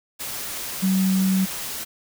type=tone in noise; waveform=sine; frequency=189.6 Hz; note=F#3; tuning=43 cents sharp; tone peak=-17 dBFS; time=0.82-1.46 s; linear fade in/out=20 ms; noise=white; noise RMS=-31 dBFS; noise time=0.19-1.85 s; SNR=+11 dB; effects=none